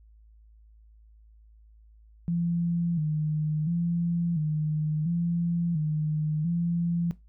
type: tone with vibrato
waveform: sine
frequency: 161.7 Hz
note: E3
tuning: 33 cents flat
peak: -24 dBFS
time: 2.28-7.11 s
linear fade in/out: 0 ms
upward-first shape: square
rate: 0.72 Hz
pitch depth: 93 cents each way
effects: noise-tail reverb RT60 0.2 s tail -17 dB re dry + added 54 Hz sine -52 dBFS peak until 7.28 s